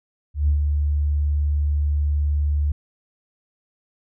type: tone with ADSR envelope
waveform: sine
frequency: 73.42 Hz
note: D2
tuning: in tune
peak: -13 dBFS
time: 0.34-2.72 s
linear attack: 140 ms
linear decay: 100 ms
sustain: -4 dB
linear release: 5 ms
effects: tanh soft clip ceiling -10 dBFS